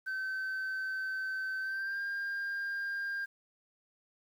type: tone with pitch glide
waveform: sine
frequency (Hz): 1537 to 1602.3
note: G6 to G6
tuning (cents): -35 to +37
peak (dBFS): -31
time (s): 0.06-3.26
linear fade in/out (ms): 20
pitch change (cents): +72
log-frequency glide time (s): 1.6-2.01
effects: tanh soft clip ceiling -32 dBFS + 10-bit